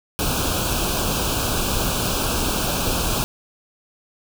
pink band-stop noise, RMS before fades -22 dBFS, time 0.19-3.24 s, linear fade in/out 0 ms, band 1600 to 2400 Hz, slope 96 dB/octave, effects none

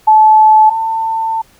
sine tone pair in turn, 866 / 895 Hz, A5 / A5, -28 / +29 cents, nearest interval minor second, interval 57 cents, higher second, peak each -3 / -13 dBFS, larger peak first, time 0.07-0.7 / 0.7-1.42 s, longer second, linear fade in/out 10 ms, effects pink hiss -48 dBFS RMS until 1.59 s

